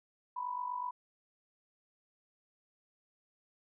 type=tone with amplitude modulation; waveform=sine; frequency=987.8 Hz; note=B5; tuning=in tune; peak=-32 dBFS; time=0.36-0.91 s; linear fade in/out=10 ms; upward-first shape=sine; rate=48.1 Hz; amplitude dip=70%; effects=none